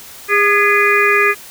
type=harmonic tone with a mistuned harmonic; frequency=407.5 Hz; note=G#4; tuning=33 cents flat; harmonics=1 / 3 / 4 / 5 / 6; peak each=-16 / -16 / -16 / -16 / -16 dBFS; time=0.28-1.35 s; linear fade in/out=50 ms; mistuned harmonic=4; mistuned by=+50 cents; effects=white hiss -36 dBFS RMS until 1.5 s